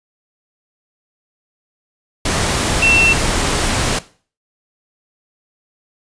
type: tone in noise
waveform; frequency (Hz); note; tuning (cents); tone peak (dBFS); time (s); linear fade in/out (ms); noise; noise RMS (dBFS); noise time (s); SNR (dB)
sine; 2697; E7; +39; -11; 2.82-3.13; 5; pink; -17; 2.25-3.99; +3
effects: noise-tail reverb RT60 0.4 s tail -17 dB re dry + resampled to 22050 Hz